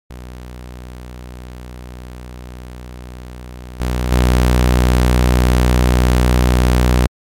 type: tone with level steps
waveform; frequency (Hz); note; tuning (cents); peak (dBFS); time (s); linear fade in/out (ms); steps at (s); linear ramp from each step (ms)
sawtooth; 61.74; B1; 0; -26 / -12 / -6; 0.1-7.07; 5; 3.8 / 4.11; 5
effects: MP3 64 kbps